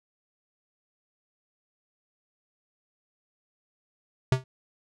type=tone with exponential decay; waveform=square; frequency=129.8 Hz; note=C3; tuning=13 cents flat; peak=-16 dBFS; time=4.32-4.44 s; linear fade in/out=2 ms; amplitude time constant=26 ms; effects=low-pass 7000 Hz 12 dB/octave